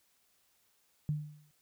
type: tone with exponential decay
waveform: sine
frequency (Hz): 150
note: D3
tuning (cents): +37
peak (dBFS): -27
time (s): 1.09-1.51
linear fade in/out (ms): 0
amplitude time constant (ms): 91
effects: white hiss -72 dBFS RMS until 1.61 s